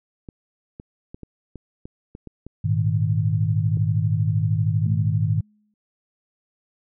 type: clicks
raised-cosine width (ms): 3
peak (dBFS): -24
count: 10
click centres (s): 0.288 / 0.799 / 1.145 / 1.233 / 1.557 / 1.855 / 2.151 / 2.273 / 2.466 / 3.772
type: chord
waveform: sine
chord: Ab suspended second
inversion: none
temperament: equal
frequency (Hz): 103.83 / 116.54 / 155.56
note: Ab2 / Bb2 / Eb3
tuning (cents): 0 / 0 / 0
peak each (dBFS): -21 / -24 / -23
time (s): 2.64-5.41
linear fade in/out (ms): 10
type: tone with exponential decay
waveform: sine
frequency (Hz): 210.5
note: G#3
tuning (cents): +24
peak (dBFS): -27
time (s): 4.86-5.74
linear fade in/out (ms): 2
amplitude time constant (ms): 190
effects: none